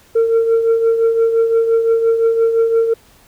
sine tone with tremolo, 456.1 Hz, A#4, 38 cents flat, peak -6 dBFS, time 0.15-2.94 s, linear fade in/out 10 ms, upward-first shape triangle, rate 5.8 Hz, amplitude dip 65%, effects tanh soft clip ceiling -8 dBFS + pink hiss -49 dBFS RMS until 3.27 s

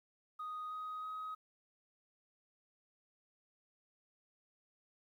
sine tone with pitch steps, 1244.5 / 1253.9 / 1263.3 Hz, D#6 / D#6 / D#6, 0 / +13 / +26 cents, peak -39 dBFS, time 0.39-1.35 s, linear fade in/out 10 ms, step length 320 ms, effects tanh soft clip ceiling -38 dBFS + 12-bit

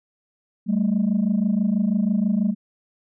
sine tone pair together, 193.85 / 220 Hz, G3 / A3, -19 / 0 cents, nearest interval major second, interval 219 cents, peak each -19 dBFS, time 0.66-2.55 s, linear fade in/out 50 ms, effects tanh soft clip ceiling -14 dBFS

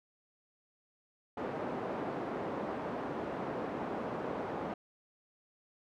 pink band-pass noise, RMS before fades -38 dBFS, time 1.37-4.74 s, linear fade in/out 5 ms, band 250 to 930 Hz, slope 12 dB/octave, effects none

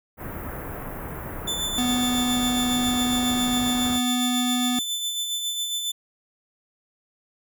pink band-stop noise, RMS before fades -34 dBFS, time 0.17-4 s, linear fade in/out 50 ms, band 1800 to 13000 Hz, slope 24 dB/octave
sawtooth tone with tremolo, 3520 Hz, A7, in tune, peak -21 dBFS, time 1.47-5.92 s, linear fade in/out 10 ms, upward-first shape sine, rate 7.3 Hz, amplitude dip 40%
square tone, 247.6 Hz, B3, 5 cents sharp, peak -23 dBFS, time 1.78-4.79 s, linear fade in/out 2 ms
effects none

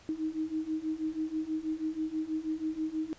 sine beating tone pair, 311.1 / 317.3 Hz, D#4 / D#4, 0 / +34 cents, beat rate 6.2 Hz, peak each -35 / -33 dBFS, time 0.09-3.13 s, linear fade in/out 0 ms, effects pink hiss -57 dBFS RMS until 3.18 s + resampled to 16000 Hz

